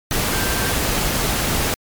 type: tone in noise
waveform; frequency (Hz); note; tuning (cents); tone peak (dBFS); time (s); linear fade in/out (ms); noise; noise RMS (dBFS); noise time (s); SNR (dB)
sine; 1568; G6; 0; -28; 0.33-0.72; 0; pink; -20; 0.11-1.74; -11
effects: MP3 96 kbps